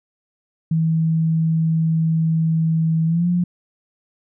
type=tone with pitch glide; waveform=sine; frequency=161.6 to 176.23 Hz; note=E3 to F3; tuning=-34 to +16 cents; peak=-15 dBFS; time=0.71-3.44 s; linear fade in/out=5 ms; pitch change=+150 cents; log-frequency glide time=3.06-3.28 s; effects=none